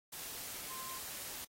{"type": "tone in noise", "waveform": "sine", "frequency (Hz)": 1046.5, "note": "C6", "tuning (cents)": 0, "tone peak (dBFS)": -48, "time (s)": [0.69, 0.99], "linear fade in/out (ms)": 10, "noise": "white", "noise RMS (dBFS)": -45, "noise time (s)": [0.12, 1.45], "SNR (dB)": -6, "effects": ["AAC 48 kbps"]}